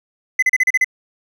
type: tone bursts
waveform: triangle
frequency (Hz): 2028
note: B6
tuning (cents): +45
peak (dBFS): -9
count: 7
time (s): 0.39-0.845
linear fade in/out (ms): 5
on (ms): 35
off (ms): 35
effects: none